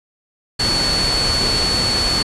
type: tone in noise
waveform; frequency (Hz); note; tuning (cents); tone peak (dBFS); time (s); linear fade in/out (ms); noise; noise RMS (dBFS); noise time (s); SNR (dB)
sine; 4435; C#8; 0; -17; 0.59-2.23; 10; pink; -21; 0.59-2.23; +1
effects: resampled to 24000 Hz